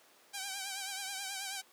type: tone with vibrato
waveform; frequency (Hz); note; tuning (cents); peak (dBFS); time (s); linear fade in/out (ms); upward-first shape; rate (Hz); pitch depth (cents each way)
5% pulse; 781; G5; -7; -26; 0.33-1.62; 20; triangle; 9.3; 70
effects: pink hiss -62 dBFS RMS until 1.72 s + high-pass 400 Hz 12 dB/octave